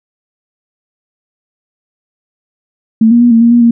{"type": "tone with pitch steps", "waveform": "sine", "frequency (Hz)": [222.8, 237, 240.9, 228.3, 234.2, 238.9, 233.8], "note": ["A3", "A#3", "B3", "A#3", "A#3", "A#3", "A#3"], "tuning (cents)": [22, 29, -43, -36, 8, 43, 5], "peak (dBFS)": -3, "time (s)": [3.01, 3.71], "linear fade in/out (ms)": 5, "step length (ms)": 100, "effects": []}